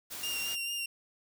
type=noise; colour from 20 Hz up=white; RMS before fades=-41 dBFS; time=0.1-0.56 s; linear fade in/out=20 ms
type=tone with vibrato; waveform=sawtooth; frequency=2787 Hz; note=F7; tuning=4 cents flat; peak=-30 dBFS; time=0.23-0.86 s; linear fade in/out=5 ms; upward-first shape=sine; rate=4.5 Hz; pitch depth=21 cents each way
effects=none